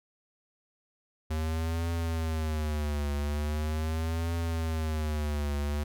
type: tone with vibrato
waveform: square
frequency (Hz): 77.78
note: D#2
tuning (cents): 0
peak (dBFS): -29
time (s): 1.3-5.84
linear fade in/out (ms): 10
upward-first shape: triangle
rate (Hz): 0.41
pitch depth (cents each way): 140
effects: none